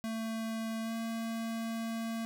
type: tone with pitch glide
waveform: square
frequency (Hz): 223.9 to 226.9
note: A3 to A#3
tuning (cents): +30 to -47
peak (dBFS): -35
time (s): 0.04-2.25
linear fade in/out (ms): 0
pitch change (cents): +23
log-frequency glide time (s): 0.83-0.93
effects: none